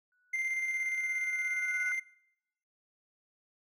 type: tone with exponential growth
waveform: sine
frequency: 1476 Hz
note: F#6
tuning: 5 cents flat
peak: -32 dBFS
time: 0.12-1.92 s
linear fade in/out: 1 ms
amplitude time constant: 390 ms
type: tone with tremolo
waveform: triangle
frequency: 2093 Hz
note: C7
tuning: in tune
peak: -27 dBFS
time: 0.33-2 s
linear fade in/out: 10 ms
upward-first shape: square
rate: 17 Hz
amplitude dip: 30%
effects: noise-tail reverb RT60 0.8 s tail -23 dB re dry + tanh soft clip ceiling -20 dBFS